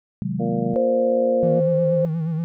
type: chord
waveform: sine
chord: Ab dominant seventh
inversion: first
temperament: equal with one note detuned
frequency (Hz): 130.81 / 155.56 / 185 / 207.1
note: C3 / Eb3 / Gb3 / Ab3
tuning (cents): 0 / 0 / 0 / -5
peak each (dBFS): -29 / -30 / -26 / -28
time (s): 0.22-0.74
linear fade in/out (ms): 0
type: harmonic tone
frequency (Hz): 116.54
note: A#2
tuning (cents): 0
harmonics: 2 / 3 / 4 / 5 / 6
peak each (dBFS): -25 / -31 / -27 / -33 / -31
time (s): 0.39-1.61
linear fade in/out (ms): 20
type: tone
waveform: sine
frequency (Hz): 523.3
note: C5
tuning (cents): 0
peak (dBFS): -17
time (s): 0.76-2.05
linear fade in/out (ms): 0
type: tone with vibrato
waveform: triangle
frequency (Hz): 162.3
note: E3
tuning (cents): -27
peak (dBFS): -19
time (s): 1.43-2.44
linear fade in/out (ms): 0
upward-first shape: sine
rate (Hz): 8.4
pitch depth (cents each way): 71
effects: none